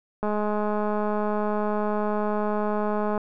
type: click train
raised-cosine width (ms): 1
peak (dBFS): -14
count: 620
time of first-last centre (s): 0.23-3.178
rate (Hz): 210
effects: none